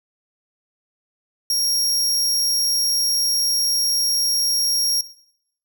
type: tone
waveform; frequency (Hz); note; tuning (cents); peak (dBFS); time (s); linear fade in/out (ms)
sawtooth; 5588; F8; 0; -15; 1.5-5.01; 2
effects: noise-tail reverb RT60 0.7 s tail -17 dB re dry

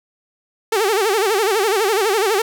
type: tone with vibrato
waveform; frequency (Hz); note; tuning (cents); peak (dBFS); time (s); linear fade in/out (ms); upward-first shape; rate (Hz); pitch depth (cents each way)
sawtooth; 415.3; G#4; 0; -11; 0.72-2.42; 5; sine; 12; 170
effects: none

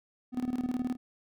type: tone with tremolo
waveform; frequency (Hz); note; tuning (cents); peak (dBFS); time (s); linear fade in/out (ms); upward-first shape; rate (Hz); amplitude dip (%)
triangle; 250; B3; +21; -25; 0.32-0.97; 50; square; 19; 75
effects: none

